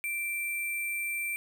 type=tone with sample-and-hold; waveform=sine; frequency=2349 Hz; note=D7; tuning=in tune; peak=-30 dBFS; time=0.04-1.36 s; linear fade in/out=0 ms; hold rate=11025 Hz; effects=none